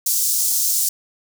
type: high-pass noise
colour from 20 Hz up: pink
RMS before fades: -19 dBFS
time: 0.06-0.89 s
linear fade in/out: 5 ms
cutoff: 5900 Hz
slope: 24 dB/octave
effects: none